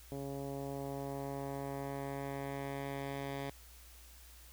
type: tone with low-pass filter sweep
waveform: 10% pulse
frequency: 138.7 Hz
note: C#3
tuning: 1 cent sharp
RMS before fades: -41 dBFS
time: 0.12-3.5 s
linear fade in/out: 0 ms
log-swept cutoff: 520 to 3700 Hz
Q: 0.93
effects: added 60 Hz sine -56 dBFS peak until 4.52 s + white hiss -59 dBFS RMS until 4.52 s